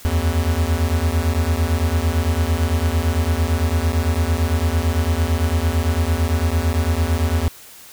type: beating tone pair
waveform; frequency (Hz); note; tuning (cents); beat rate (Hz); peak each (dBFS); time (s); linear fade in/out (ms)
square; 77.78 / 86.68; D#2 / F2; 0 / -12; 8.9; -20; 0.05-7.48; 0
effects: white hiss -42 dBFS RMS until 7.92 s